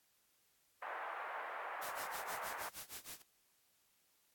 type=band-pass noise; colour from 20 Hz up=pink; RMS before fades=-45 dBFS; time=0.82-2.69 s; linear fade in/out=5 ms; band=670 to 1800 Hz; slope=24 dB/octave
type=noise with tremolo; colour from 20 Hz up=white; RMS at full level=-47 dBFS; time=1.82-3.22 s; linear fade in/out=2 ms; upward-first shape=sine; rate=6.4 Hz; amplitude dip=90%
effects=white hiss -75 dBFS RMS until 4.34 s + AAC 64 kbps